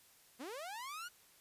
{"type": "linear sweep", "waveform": "sawtooth", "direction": "up", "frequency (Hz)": [223.3, 1480], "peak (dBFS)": -40, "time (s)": [0.39, 1.09], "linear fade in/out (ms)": 20, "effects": ["white hiss -65 dBFS RMS until 1.4 s", "resampled to 32000 Hz"]}